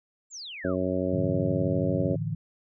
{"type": "exponential sweep", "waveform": "sine", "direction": "down", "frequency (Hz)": [7620, 1010], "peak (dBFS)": -37, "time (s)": [0.3, 0.76], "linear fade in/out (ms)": 50}
{"type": "harmonic tone", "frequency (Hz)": 92.4, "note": "F#2", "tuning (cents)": -2, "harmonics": [1, 2, 3, 4, 5, 6, 7], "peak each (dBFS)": [-35, -32, -30, -33, -35, -30, -37], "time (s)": [0.64, 2.16], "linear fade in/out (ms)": 10}
{"type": "chord", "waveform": "sine", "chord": "A suspended fourth", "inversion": "none", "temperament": "just", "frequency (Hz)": [110, 146.67, 165], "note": ["A2", "D3", "E3"], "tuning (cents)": [0, -2, 2], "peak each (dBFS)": -32, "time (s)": [1.13, 2.35], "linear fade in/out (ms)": 5}
{"effects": []}